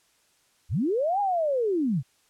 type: linear two-way sweep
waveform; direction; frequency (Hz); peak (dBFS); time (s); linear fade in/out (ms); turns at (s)
sine; up then down; 53.5 to 830.6 to 112.1; -22; 0.69-2.03; 50; 1.2
effects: white hiss -65 dBFS RMS until 2.29 s + low-pass 10000 Hz 12 dB/octave